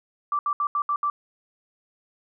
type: tone bursts at uneven times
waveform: sine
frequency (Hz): 1168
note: D6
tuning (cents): -10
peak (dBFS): -21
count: 6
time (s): 0.32-0.39 / 0.46-0.53 / 0.6-0.67 / 0.75-0.82 / 0.89-0.96 / 1.03-1.1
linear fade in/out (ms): 2
effects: none